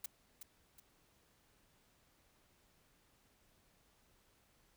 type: noise with echo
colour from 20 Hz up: blue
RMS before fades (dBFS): -41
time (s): 0.04-0.06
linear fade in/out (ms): 5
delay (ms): 370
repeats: 2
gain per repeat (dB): -8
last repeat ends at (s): 0.8
effects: pink hiss -72 dBFS RMS until 4.76 s